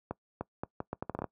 accelerating click train, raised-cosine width 1 ms, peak -20 dBFS, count 11, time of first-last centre 0.11-1.242 s, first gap 300 ms, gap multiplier 0.75, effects noise-tail reverb RT60 0.1 s tail -22 dB re dry + high-pass 80 Hz 12 dB/octave

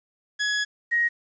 sawtooth / sine tone pair in turn, 1682 / 1882.6 Hz, G#6 / A#6, +22 / +17 cents, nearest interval major second, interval 195 cents, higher second, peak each -19 dBFS, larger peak neither, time 0.39-0.65 / 0.91-1.09 s, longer first, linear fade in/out 20 ms, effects resampled to 16000 Hz + 9-bit

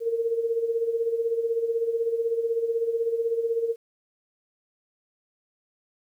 sine tone with tremolo, 460.5 Hz, A#4, 21 cents flat, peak -20 dBFS, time 0-3.76 s, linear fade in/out 50 ms, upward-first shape sine, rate 16 Hz, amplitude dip 65%, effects 10-bit

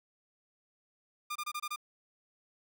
sawtooth tone bursts, 1205 Hz, D6, 44 cents sharp, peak -31 dBFS, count 6, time 1.3-1.761 s, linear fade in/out 10 ms, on 56 ms, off 25 ms, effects none

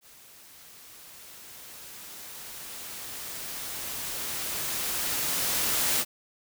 white noise with level ramp, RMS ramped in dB -53 to -25 dBFS, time 0.01-6.05 s, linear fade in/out 50 ms, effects none

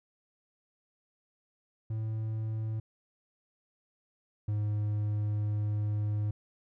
triangle tone pair in turn, 110 / 104.98 Hz, A2 / G#2, 0 / +19 cents, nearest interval minor second, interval 81 cents, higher first, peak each -29 / -26 dBFS, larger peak second, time 1.9-2.8 / 4.48-6.31 s, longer second, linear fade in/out 5 ms, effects none

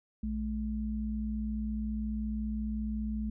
sine tone pair together, 60.14 / 214.7 Hz, B1 / A3, -45 / -42 cents, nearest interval octave + minor seventh, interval 2203 cents, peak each -35 / -33 dBFS, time 0.23-3.3 s, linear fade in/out 5 ms, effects none

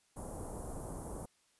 pink band-stop noise, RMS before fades -43 dBFS, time 0.16-1.26 s, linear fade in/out 10 ms, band 980 to 9700 Hz, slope 24 dB/octave, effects white hiss -72 dBFS RMS until 1.59 s + resampled to 24000 Hz

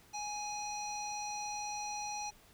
square tone with low-pass filter, 833 Hz, G#5, 5 cents sharp, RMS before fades -40 dBFS, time 0.13-2.31 s, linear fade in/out 20 ms, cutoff 5600 Hz, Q 5.3, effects pink hiss -62 dBFS RMS until 2.53 s

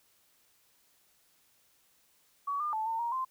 sine tone with pitch steps, 1131 / 1204 / 874 / 903 / 940 / 1042 Hz, C#6 / D6 / A5 / A5 / A#5 / C6, +34 / +43 / -12 / +45 / +14 / -7 cents, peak -30 dBFS, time 2.47-3.25 s, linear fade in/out 10 ms, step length 130 ms, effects white hiss -68 dBFS RMS until 3.3 s

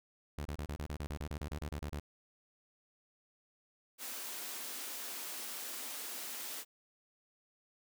sawtooth tone bursts, 73.42 Hz, D2, in tune, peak -34 dBFS, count 16, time 0.38-1.997 s, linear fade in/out 0 ms, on 72 ms, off 31 ms
white high-pass noise, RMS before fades -43 dBFS, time 3.98-6.65 s, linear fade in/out 50 ms, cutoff 210 Hz, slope 96 dB/octave
effects none

